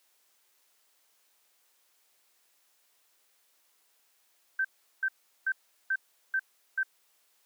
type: tone bursts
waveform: sine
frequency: 1554 Hz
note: G6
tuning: 16 cents flat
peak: -25 dBFS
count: 6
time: 4.59-6.832 s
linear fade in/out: 5 ms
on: 57 ms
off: 380 ms
effects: white hiss -69 dBFS RMS until 7.45 s + high-pass 400 Hz 12 dB/octave